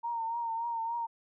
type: tone with vibrato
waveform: sine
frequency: 923 Hz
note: A#5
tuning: 17 cents flat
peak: -31 dBFS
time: 0.03-1.07 s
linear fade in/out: 20 ms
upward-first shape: triangle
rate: 3.5 Hz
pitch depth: 50 cents each way
effects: none